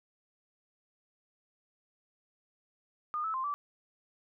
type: tone with pitch steps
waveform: sine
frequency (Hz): 1220 / 1306 / 1048 / 1159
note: D#6 / E6 / C6 / D6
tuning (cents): -34 / -17 / +2 / -23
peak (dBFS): -31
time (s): 3.14-3.54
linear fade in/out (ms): 0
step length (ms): 100
effects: none